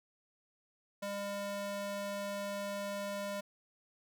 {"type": "tone with high-pass filter", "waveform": "square", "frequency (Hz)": 201.4, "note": "G3", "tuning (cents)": 47, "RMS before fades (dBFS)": -39, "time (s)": [1.02, 3.41], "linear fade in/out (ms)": 10, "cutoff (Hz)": 410, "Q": 3.1, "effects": []}